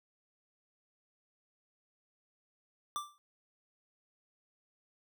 square tone with exponential decay, 1177 Hz, D6, 3 cents sharp, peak -32 dBFS, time 2.96-3.18 s, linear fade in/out 0 ms, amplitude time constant 47 ms, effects none

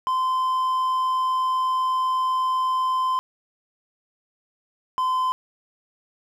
triangle tone pair in turn, 1032 / 1026.1 Hz, C6 / C6, -24 / -34 cents, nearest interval unison, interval 10 cents, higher first, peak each -18 dBFS, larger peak neither, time 0.07-3.19 / 4.98-5.32 s, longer first, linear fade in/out 0 ms, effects none

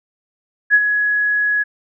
sine tone with ADSR envelope, 1679 Hz, G#6, 18 cents sharp, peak -6 dBFS, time 0.7-1.64 s, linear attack 43 ms, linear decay 50 ms, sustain -8 dB, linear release 21 ms, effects none

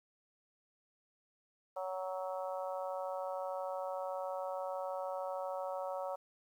harmonic tone, 186.6 Hz, F#3, 15 cents sharp, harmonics 3 / 4 / 5 / 6 / 7, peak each -39 / -43 / -45 / -49 / -49 dBFS, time 1.76-6.16 s, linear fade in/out 10 ms, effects 11-bit

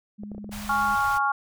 sine tone, 206.9 Hz, G#3, 6 cents flat, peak -35 dBFS, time 0.18-0.96 s, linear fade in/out 20 ms
clicks, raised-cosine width 2 ms, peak -27 dBFS, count 6, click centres 0.235 / 0.317 / 0.348 / 0.381 / 0.444 / 0.493 s
pink band-stop noise, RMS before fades -38 dBFS, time 0.51-1.19 s, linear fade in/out 20 ms, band 140 to 600 Hz, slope 48 dB/octave
sine chord, Db major, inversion second, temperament equal, 830.6 / 1108.7 / 1396.9 Hz, Ab5 / Db6 / F6, 0 / 0 / 0 cents, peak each -25 dBFS, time 0.69-1.32 s, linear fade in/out 5 ms
effects none

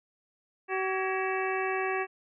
harmonic tone with a mistuned harmonic, 379.9 Hz, F#4, 46 cents sharp, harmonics 1 / 2 / 3 / 4 / 5 / 6 / 7, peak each -31 / -34 / -36 / -37 / -38 / -39 / -39 dBFS, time 0.68-2.07 s, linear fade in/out 50 ms, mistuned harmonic 4, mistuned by +150 cents, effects none

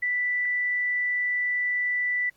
sine tone, 1975.5 Hz, B6, in tune, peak -23 dBFS, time 0.02-2.3 s, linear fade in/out 10 ms, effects pink hiss -65 dBFS RMS until 2.36 s + Opus 24 kbps

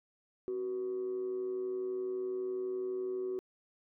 sine tone with amplitude modulation, 374.1 Hz, F#4, 19 cents sharp, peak -30 dBFS, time 0.48-3.39 s, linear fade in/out 0 ms, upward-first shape sine, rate 112 Hz, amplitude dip 50%, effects tanh soft clip ceiling -29 dBFS

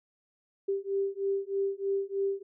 sine beating tone pair, 392 / 395.2 Hz, G4 / G4, 0 / +14 cents, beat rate 3.2 Hz, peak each -31 dBFS, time 0.68-2.43 s, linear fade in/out 10 ms, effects none

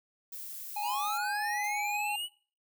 violet noise, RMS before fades -42 dBFS, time 0.32-1.18 s, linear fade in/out 5 ms
harmonic tone, 830.6 Hz, G#5, in tune, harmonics 1 / 3 / 5, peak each -32 / -44 / -49 dBFS, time 0.76-2.16 s, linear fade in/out 5 ms
square linear sweep, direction up, 871 to 2976 Hz, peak -34 dBFS, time 0.81-2.29 s, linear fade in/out 50 ms
violet noise with exponential decay, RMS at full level -43 dBFS, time 1.64-1.9 s, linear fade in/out 1 ms, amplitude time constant 55 ms
effects noise-tail reverb RT60 0.4 s tail -21 dB re dry

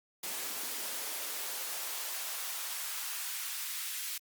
white noise with high-pass filter sweep, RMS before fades -38 dBFS, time 0.23-4.18 s, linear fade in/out 5 ms, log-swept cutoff 220 to 2000 Hz, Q 0.89, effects Opus 48 kbps

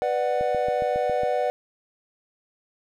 triangle chord, B minor, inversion none, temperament just, 493.9 / 592.7 / 740.8 Hz, B4 / D5 / F#5, 0 / +16 / +2 cents, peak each -24 dBFS, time 0.02-1.5 s, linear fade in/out 0 ms
click train, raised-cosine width 3 ms, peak -24 dBFS, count 7, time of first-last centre 0.41-1.234 s, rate 7.28 Hz
effects none

